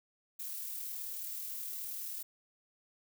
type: noise with amplitude modulation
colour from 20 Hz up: violet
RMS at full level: -40 dBFS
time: 0.39-2.23 s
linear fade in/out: 10 ms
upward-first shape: sine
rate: 38.8 Hz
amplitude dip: 25%
effects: none